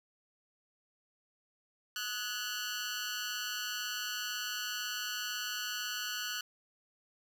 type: tone with amplitude modulation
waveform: 15% pulse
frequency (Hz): 1476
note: F#6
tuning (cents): -5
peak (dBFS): -25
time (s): 1.96-6.41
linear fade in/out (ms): 2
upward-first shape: sine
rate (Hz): 218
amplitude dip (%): 90
effects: none